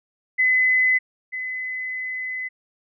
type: tone pair in turn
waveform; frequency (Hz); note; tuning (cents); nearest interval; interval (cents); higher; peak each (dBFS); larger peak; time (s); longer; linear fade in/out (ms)
sine; 2022 / 2022; B6 / B6; +40 / +40; unison; 0; neither; -15 / -26; first; 0.38-0.99 / 1.32-2.49; second; 20
effects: none